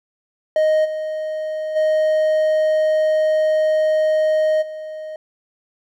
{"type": "tone with level steps", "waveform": "triangle", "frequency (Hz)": 622.3, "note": "D#5", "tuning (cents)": 0, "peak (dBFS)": [-11, -20, -12, -26], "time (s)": [0.56, 5.16], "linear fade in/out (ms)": 2, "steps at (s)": [0.84, 1.75, 4.61], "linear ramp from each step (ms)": 20, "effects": []}